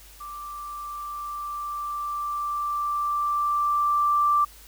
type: tone with level ramp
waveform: sine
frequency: 1174.7 Hz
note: D6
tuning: in tune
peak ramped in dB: -35 to -17 dBFS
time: 0.2-4.45 s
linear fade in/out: 10 ms
effects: added 50 Hz sine -50 dBFS peak until 4.67 s + white hiss -50 dBFS RMS until 4.67 s